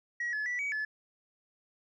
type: tone with pitch steps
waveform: sine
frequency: 1911 / 1714 / 1960 / 2267 / 1724 Hz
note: A#6 / A6 / B6 / C#7 / A6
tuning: +43 / -46 / -14 / +38 / -36 cents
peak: -29 dBFS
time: 0.2-0.85 s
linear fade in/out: 5 ms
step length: 130 ms
effects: tanh soft clip ceiling -29 dBFS

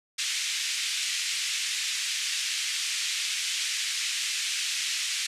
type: band-pass noise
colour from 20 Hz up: pink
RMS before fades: -30 dBFS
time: 0.18-5.27 s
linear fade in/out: 10 ms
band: 2200 to 8200 Hz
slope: 24 dB/octave
effects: resampled to 32000 Hz

